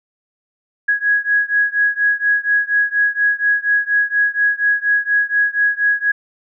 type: beating tone pair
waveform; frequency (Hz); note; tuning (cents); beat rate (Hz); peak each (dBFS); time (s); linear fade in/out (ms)
sine; 1661.2 / 1665.4; G#6 / G#6; 0 / +4; 4.2; -16 / -17; 0.88-6.12; 10
effects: none